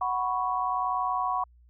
sine chord, F# suspended fourth, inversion none, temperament equal, 740 / 987.8 / 1108.7 Hz, F#5 / B5 / C#6, 0 / 0 / 0 cents, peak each -30 / -30 / -29 dBFS, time 0.01-1.44 s, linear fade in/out 5 ms, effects added 60 Hz sine -54 dBFS peak until 1.69 s

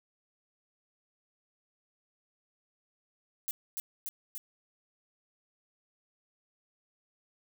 violet noise with echo, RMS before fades -34 dBFS, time 3.48-3.51 s, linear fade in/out 0 ms, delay 290 ms, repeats 3, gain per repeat -2 dB, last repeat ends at 4.38 s, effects none

